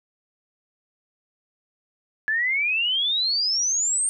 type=exponential sweep; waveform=sine; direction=up; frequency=1700 to 8870 Hz; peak=-20 dBFS; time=2.28-4.09 s; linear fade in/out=0 ms; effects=none